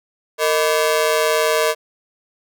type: ring-modulated tone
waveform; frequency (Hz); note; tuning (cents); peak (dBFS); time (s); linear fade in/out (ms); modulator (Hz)
sawtooth; 541; C#5; -42; -8; 0.38-1.75; 50; 81.5
effects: none